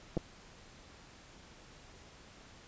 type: clicks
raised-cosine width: 2 ms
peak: -20 dBFS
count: 2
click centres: 0.169 / 0.175 s
effects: pink hiss -56 dBFS RMS until 2.67 s + resampled to 16000 Hz